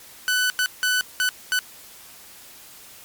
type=tone bursts at uneven times; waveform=sawtooth; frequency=1497 Hz; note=F#6; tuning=20 cents sharp; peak=-15 dBFS; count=5; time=0.28-0.5 / 0.59-0.66 / 0.83-1.01 / 1.2-1.29 / 1.52-1.59 s; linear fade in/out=0 ms; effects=white hiss -45 dBFS RMS until 3.04 s + MP3 96 kbps